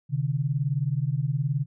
sine beating tone pair, 130.81 / 149.81 Hz, C3 / D3, 0 / +35 cents, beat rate 19 Hz, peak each -26 dBFS, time 0.09-1.66 s, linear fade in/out 50 ms, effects none

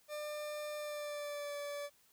40% pulse tone with pitch glide, 598 to 577.3 Hz, D5 to D5, +31 to -30 cents, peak -39 dBFS, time 0.08-1.9 s, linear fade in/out 50 ms, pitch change -61 cents, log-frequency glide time 0.76-1.56 s, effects white hiss -69 dBFS RMS until 2.12 s

